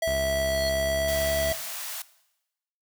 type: tone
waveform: square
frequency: 655 Hz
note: E5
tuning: 11 cents flat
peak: -24 dBFS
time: 0.02-1.53 s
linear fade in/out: 5 ms
type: tone with pitch glide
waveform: sawtooth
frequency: 67.9 to 70.5 Hz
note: C#2 to C#2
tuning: -35 to +30 cents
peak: -28 dBFS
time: 0.07-1.52 s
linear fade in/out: 0 ms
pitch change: +65 cents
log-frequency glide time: 0.85-1.13 s
type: tone with exponential growth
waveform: sine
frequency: 4301 Hz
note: C8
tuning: 47 cents sharp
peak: -29 dBFS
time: 0.28-0.69 s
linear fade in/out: 1 ms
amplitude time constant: 89 ms
type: high-pass noise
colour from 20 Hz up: white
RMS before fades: -35 dBFS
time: 1.08-2.02 s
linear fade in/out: 2 ms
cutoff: 590 Hz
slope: 96 dB/octave
effects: noise-tail reverb RT60 0.9 s tail -18 dB re dry